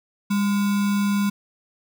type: tone with sample-and-hold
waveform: sine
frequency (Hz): 201.7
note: G3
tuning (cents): +50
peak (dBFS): -18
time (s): 0.3-1.3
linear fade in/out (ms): 10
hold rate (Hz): 1225
effects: none